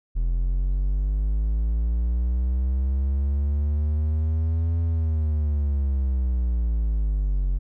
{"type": "linear two-way sweep", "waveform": "triangle", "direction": "up then down", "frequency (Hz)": [41.2, 83.6, 44.29], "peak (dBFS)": -18, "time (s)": [0.15, 7.59], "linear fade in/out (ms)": 20, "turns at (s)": 4.8, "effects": []}